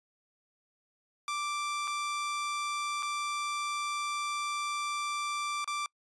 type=tone with dropouts; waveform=sawtooth; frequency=1174.7 Hz; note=D6; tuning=in tune; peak=-28 dBFS; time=1.28-5.86 s; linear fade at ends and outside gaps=1 ms; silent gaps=1.874-1.877 / 3.025-3.029 / 5.644-5.676 s; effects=noise-tail reverb RT60 0.1 s tail -26 dB re dry + resampled to 22050 Hz